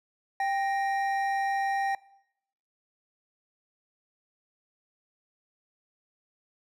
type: tone pair together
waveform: triangle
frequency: 787 / 1866.6 Hz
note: G5 / A#6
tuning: +7 / +2 cents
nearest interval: octave + minor third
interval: 1495 cents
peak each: -24 / -32 dBFS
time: 0.4-1.95 s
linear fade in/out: 2 ms
effects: noise-tail reverb RT60 0.8 s tail -22 dB re dry